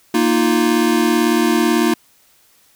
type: chord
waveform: square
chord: Bb suspended fourth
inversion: none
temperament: equal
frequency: 233.1 / 311.1 / 349.2 Hz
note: Bb3 / Eb4 / F4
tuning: 0 / 0 / 0 cents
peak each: -18 dBFS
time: 0.14-1.94 s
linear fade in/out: 5 ms
effects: white hiss -54 dBFS RMS until 2.75 s